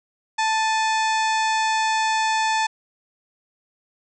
harmonic tone with a mistuned harmonic, 880 Hz, A5, in tune, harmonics 1 / 2 / 3 / 4 / 5 / 6 / 7 / 8 / 9, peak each -20 / -26 / -30 / -32 / -34 / -36 / -37 / -38 / -39 dBFS, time 0.38-2.67 s, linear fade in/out 10 ms, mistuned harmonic 3, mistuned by -93 cents, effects none

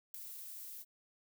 violet noise with ADSR envelope, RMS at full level -41 dBFS, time 0.14-0.85 s, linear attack 4 ms, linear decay 7 ms, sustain -7 dB, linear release 44 ms, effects none

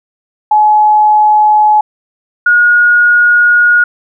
sine tone pair in turn, 849 / 1441.5 Hz, G#5 / F#6, +38 / -46 cents, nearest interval major sixth, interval 916 cents, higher second, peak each -4 dBFS, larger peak neither, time 0.51-1.81 / 2.46-3.84 s, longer second, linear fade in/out 5 ms, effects none

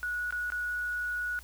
sine tone with dropouts, 1463 Hz, F#6, 20 cents flat, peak -30 dBFS, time 0.03-1.39 s, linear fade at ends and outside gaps 0 ms, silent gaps 0.307-0.325 / 0.502-0.521 s, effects added 60 Hz sine -49 dBFS peak until 1.43 s + white hiss -55 dBFS RMS until 1.43 s

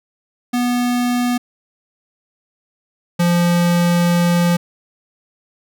square tone pair in turn, 244.6 / 173.51 Hz, B3 / F3, -16 / -11 cents, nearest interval tritone, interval 595 cents, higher first, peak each -16 / -13 dBFS, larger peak second, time 0.53-1.38 / 3.19-4.57 s, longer second, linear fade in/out 10 ms, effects none

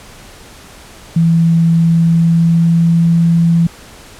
sine tone with pitch glide, 165.9 to 167.73 Hz, E3 to E3, +11 to +30 cents, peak -7 dBFS, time 1.16-3.67 s, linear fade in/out 5 ms, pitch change +19 cents, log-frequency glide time 1.76-3.14 s, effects pink hiss -37 dBFS RMS until 4.19 s + low-pass 11000 Hz 12 dB/octave

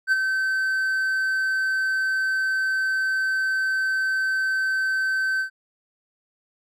triangle tone with ADSR envelope, 1541 Hz, G6, 30 cents flat, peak -13 dBFS, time 0.07-5.5 s, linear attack 50 ms, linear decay 26 ms, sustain -6 dB, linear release 100 ms, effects none

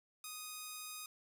5% pulse tone, 1244.5 Hz, D#6, in tune, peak -33 dBFS, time 0.24-1.06 s, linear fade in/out 2 ms, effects none

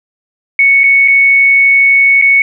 sine tone with dropouts, 2217 Hz, C#7, in tune, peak -4 dBFS, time 0.59-2.42 s, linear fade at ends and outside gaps 2 ms, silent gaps 0.835-0.839 / 1.078-1.082 / 2.215-2.222 s, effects none

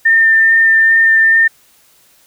sine tone with vibrato, 1803 Hz, A6, 42 cents sharp, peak -6 dBFS, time 0.05-1.48 s, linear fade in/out 10 ms, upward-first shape sine, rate 2.4 Hz, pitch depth 10 cents each way, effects white hiss -50 dBFS RMS until 2.26 s

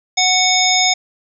harmonic tone with a mistuned harmonic, 740 Hz, F#5, in tune, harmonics 1 / 3 / 5 / 7 / 9, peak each -18 / -18 / -18 / -18 / -18 dBFS, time 0.17-0.94 s, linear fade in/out 10 ms, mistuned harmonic 5, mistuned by -24 cents, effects none

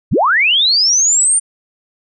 sine linear sweep, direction up, 37.88 to 9110 Hz, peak -9 dBFS, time 0.11-1.4 s, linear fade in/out 20 ms, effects none

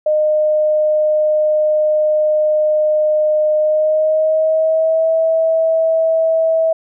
sine tone with pitch glide, 612 to 648 Hz, D#5 to E5, -29 to -30 cents, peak -11 dBFS, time 0.06-6.73 s, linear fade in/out 5 ms, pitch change +99 cents, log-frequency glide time 3.57-5.1 s, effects none

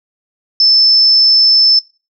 sine tone, 5274 Hz, E8, in tune, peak -6 dBFS, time 0.6-1.79 s, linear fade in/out 2 ms, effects noise-tail reverb RT60 0.3 s tail -19 dB re dry

